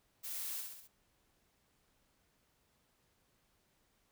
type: noise with echo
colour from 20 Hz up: blue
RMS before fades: -43 dBFS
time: 0.23-0.62 s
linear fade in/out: 20 ms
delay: 65 ms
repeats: 4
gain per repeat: -4 dB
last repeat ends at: 0.88 s
effects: pink hiss -75 dBFS RMS until 4.11 s